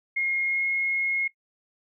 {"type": "tone with pitch glide", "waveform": "sine", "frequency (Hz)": [2145, 2159], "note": ["C7", "C#7"], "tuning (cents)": [42, -46], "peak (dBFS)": -23, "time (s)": [0.16, 1.28], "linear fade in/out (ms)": 10, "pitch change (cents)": 12, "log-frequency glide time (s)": [0.44, 0.65], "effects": ["noise-tail reverb RT60 0.1 s tail -17 dB re dry"]}